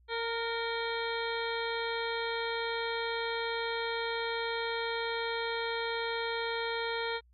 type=harmonic tone with a mistuned harmonic; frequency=460.6 Hz; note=A#4; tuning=21 cents flat; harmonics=1 / 2 / 3 / 4 / 5 / 7 / 8 / 9; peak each=-35 / -38 / -40 / -41 / -42 / -43 / -44 / -45 dBFS; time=0.08-7.21 s; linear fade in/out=50 ms; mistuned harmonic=3; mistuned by=+29 cents; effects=added 60 Hz sine -60 dBFS peak until 7.33 s + AAC 64 kbps